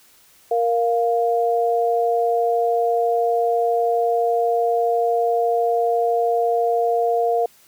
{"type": "tone pair together", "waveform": "sine", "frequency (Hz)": [466.9, 699], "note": ["A#4", "F5"], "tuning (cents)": [3, 1], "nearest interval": "perfect fifth", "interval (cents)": 698, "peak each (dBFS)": -19, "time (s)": [0.51, 7.46], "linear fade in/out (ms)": 5, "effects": ["white hiss -53 dBFS RMS until 7.67 s"]}